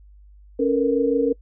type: tone cluster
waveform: sine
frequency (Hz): 276.8 / 451.2 / 477.4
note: C#4 / A4 / A#4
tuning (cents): -2 / +44 / +41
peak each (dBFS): -21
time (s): 0.59-1.33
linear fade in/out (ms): 10
effects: noise-tail reverb RT60 0.1 s tail -23 dB re dry + added 50 Hz sine -45 dBFS peak until 1.41 s